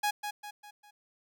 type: tone with echo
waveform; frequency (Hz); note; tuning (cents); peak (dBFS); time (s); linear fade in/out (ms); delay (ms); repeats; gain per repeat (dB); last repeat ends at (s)
sawtooth; 830.6; G#5; 0; -23; 0.03-0.11; 10; 200; 4; -7; 0.91
effects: none